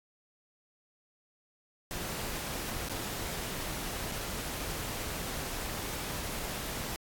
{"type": "noise with dropouts", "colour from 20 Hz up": "pink", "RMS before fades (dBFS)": -37, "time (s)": [1.91, 6.96], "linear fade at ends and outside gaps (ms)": 0, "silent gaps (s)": [[2.887, 2.896], [4.117, 4.121]], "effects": ["AAC 64 kbps"]}